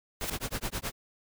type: noise with exponential growth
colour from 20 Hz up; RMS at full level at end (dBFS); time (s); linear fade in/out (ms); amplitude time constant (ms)
white; -27; 0.2-0.3; 5; 21
type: noise with tremolo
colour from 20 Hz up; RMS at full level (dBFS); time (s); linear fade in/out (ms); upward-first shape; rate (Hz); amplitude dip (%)
pink; -32; 0.21-0.92; 0; sine; 9.5; 100
effects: none